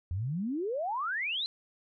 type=exponential sweep; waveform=sine; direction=up; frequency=82.41 to 4169 Hz; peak=-30 dBFS; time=0.11-1.46 s; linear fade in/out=0 ms; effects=none